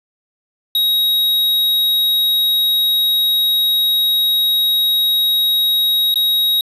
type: tone with dropouts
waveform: square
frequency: 3800 Hz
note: A#7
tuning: 33 cents sharp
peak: -13 dBFS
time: 0.75-6.61 s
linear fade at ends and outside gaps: 2 ms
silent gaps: 6.142-6.157 s
effects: resampled to 32000 Hz